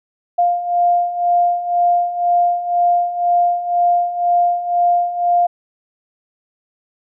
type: beating tone pair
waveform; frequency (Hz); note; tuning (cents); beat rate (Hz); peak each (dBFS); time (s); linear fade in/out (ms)
sine; 700 / 702; F5 / F5; +4 / +9; 2; -19 / -14; 0.38-5.47; 10
effects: none